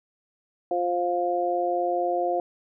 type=harmonic tone; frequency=175.9 Hz; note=F3; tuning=13 cents sharp; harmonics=2 / 3 / 4; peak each=-28 / -28 / -25 dBFS; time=0.71-2.4 s; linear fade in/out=2 ms; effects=none